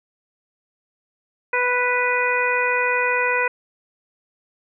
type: harmonic tone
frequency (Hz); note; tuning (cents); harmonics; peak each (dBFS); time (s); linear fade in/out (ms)
493.9; B4; 0; 1 / 2 / 3 / 4 / 5; -24 / -24 / -24 / -24 / -24; 1.53-3.48; 5
effects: none